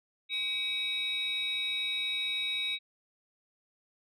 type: tone cluster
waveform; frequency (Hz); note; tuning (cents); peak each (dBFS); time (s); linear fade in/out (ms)
sine; 2281 / 2564 / 3806; C#7 / E7 / A#7; +49 / -49 / +35; -35 / -38 / -30; 0.29-2.79; 50
effects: tanh soft clip ceiling -25 dBFS